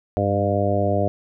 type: harmonic tone with a mistuned harmonic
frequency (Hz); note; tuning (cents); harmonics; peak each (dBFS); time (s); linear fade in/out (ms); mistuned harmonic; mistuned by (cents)
100.6; G2; +45; 1 / 2 / 3 / 4 / 5 / 6 / 7; -23 / -27 / -28 / -28 / -27 / -23 / -26; 0.17-1.08; 0; 1; -37
effects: none